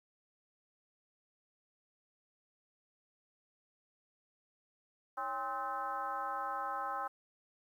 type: tone with frequency modulation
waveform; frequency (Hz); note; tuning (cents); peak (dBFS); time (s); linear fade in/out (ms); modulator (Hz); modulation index
sine; 1046.5; C6; 0; -35; 5.17-7.08; 10; 244; 1.5
effects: 11-bit